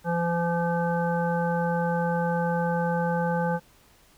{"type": "harmonic tone", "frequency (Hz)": 170.6, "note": "F3", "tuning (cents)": -40, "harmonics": [1, 3, 5, 7, 9], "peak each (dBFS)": [-26, -28, -29, -40, -34], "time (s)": [0.04, 3.6], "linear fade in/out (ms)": 50, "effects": ["pink hiss -58 dBFS RMS until 4.17 s"]}